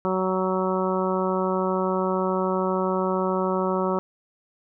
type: harmonic tone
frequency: 187 Hz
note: F#3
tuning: 19 cents sharp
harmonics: 1 / 2 / 3 / 4 / 5 / 6 / 7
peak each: -27 / -26 / -28 / -35 / -30 / -32 / -32 dBFS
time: 0.05-3.99 s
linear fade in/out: 0 ms
effects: none